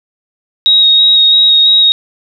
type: tone with vibrato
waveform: sine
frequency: 3775 Hz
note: A#7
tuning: 21 cents sharp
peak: -4 dBFS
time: 0.66-1.92 s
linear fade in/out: 0 ms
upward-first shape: square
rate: 3 Hz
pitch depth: 12 cents each way
effects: none